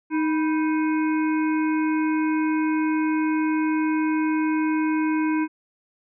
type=harmonic tone with a mistuned harmonic; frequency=311.1 Hz; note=D#4; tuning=in tune; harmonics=1 / 3 / 5 / 7 / 8; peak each=-20 / -30 / -34 / -37 / -38 dBFS; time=0.1-5.48 s; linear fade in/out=50 ms; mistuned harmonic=3; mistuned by=+85 cents; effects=none